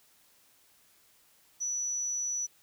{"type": "tone", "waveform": "sine", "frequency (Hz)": 5920, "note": "F#8", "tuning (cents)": 0, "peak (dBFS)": -30, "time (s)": [1.6, 2.47], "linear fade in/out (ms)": 20, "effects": ["white hiss -64 dBFS RMS until 2.62 s"]}